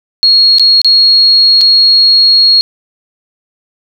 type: tone with dropouts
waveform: sine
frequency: 4300 Hz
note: C8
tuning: 47 cents sharp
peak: -3 dBFS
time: 0.23-2.61 s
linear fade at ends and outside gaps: 0 ms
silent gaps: 0.584-0.596 / 0.816-0.846 / 1.61-1.614 s
effects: none